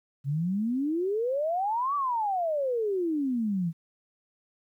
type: exponential two-way sweep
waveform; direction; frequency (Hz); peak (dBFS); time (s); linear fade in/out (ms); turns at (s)
sine; up then down; 133 to 1174.7 to 159.1; -25; 0.24-3.73; 50; 1.95
effects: 11-bit